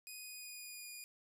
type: tone with pitch glide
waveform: 10% pulse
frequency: 2489 to 2443 Hz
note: D#7 to D#7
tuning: 0 to -32 cents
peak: -39 dBFS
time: 0.07-1.04 s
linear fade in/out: 0 ms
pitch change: -32 cents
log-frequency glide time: 0.17-0.89 s
effects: none